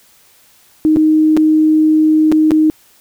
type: tone with dropouts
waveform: sine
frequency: 311.1 Hz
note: D#4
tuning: in tune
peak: -7 dBFS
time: 0.85-2.7 s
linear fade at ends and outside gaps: 0 ms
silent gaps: 0.961-0.969 / 1.367-1.373 / 2.317-2.323 / 2.508-2.517 s
effects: white hiss -49 dBFS RMS until 3 s